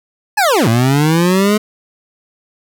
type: linear two-way sweep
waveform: 25% pulse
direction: down then up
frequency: 880 to 110 to 214.8 Hz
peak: -6 dBFS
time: 0.37-1.58 s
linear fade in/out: 10 ms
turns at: 0.68 s
effects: none